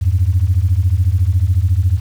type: beating tone pair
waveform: sine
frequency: 84.1 / 98.1 Hz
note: E2 / G2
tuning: +35 / +2 cents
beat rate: 14 Hz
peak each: -13 dBFS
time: 0.01-2 s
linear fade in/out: 20 ms
effects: tanh soft clip ceiling -4 dBFS + 7-bit